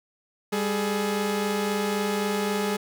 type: tone pair together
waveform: sawtooth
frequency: 200 / 423.8 Hz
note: G3 / G#4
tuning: +35 / +35 cents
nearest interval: octave + minor second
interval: 1300 cents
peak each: -23 dBFS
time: 0.52-2.77 s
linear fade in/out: 10 ms
effects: none